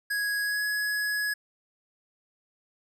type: tone with pitch glide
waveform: square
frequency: 1661.2 to 1681.5 Hz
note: G#6 to G#6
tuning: 0 to +21 cents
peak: -27 dBFS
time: 0.1-1.34 s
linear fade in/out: 10 ms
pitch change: +21 cents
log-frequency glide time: 0.42-0.64 s
effects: none